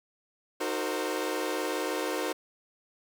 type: chord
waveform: sawtooth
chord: C half-diminished seventh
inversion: first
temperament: equal with one note detuned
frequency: 311.1 / 370 / 457.4 / 523.3 Hz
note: Eb4 / Gb4 / Bb4 / C5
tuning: 0 / 0 / -33 / 0 cents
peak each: -31 dBFS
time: 0.6-2.33 s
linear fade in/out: 10 ms
effects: none